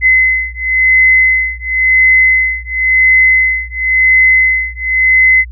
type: beating tone pair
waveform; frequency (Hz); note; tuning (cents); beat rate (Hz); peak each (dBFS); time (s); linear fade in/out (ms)
sine; 2042 / 2042.95; C7 / C7; -43 / -42; 0.95; -10; 0.01-5.45; 50
effects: added 60 Hz sine -25 dBFS peak until 5.51 s